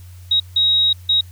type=tone bursts at uneven times; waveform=sine; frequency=3800 Hz; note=A#7; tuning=33 cents sharp; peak=-12 dBFS; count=3; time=0.31-0.4 / 0.56-0.93 / 1.09-1.21 s; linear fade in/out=5 ms; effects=added 90 Hz sine -36 dBFS peak until 1.31 s + white hiss -51 dBFS RMS until 1.31 s